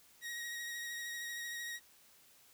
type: tone with vibrato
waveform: sawtooth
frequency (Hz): 1889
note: A#6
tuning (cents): +22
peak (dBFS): -37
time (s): 0.21-1.8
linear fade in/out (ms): 50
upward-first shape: sine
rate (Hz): 13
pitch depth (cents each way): 18
effects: white hiss -64 dBFS RMS until 2.53 s